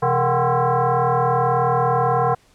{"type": "tone with frequency modulation", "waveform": "sine", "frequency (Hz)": 130.81, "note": "C3", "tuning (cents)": 0, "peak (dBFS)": -15, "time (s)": [0.02, 2.35], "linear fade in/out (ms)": 10, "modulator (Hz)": 300, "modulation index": 3.5, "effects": ["pink hiss -56 dBFS RMS until 2.54 s", "low-pass 10000 Hz 12 dB/octave"]}